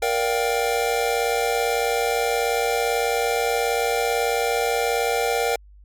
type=chord; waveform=square; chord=G minor seventh; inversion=first; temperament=just; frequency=470.4 / 588 / 705.6 / 784 Hz; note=Bb4 / D5 / F5 / G5; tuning=+16 / +2 / +18 / 0 cents; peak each=-24 / -30 / -28 / -27 dBFS; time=0.02-5.56 s; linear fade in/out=5 ms; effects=added 50 Hz sine -45 dBFS peak until 5.84 s + AAC 64 kbps